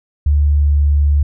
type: tone with pitch glide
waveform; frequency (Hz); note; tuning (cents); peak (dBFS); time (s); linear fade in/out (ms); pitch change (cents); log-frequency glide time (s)
sine; 73 to 72.54; D2 to D2; -10 to -21; -9; 0.26-1.23; 5; -11; 0.53-0.73
effects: none